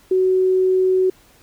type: tone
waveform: sine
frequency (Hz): 373.3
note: F#4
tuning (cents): +15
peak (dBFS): -13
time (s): 0.11-1.1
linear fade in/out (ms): 5
effects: pink hiss -52 dBFS RMS until 1.42 s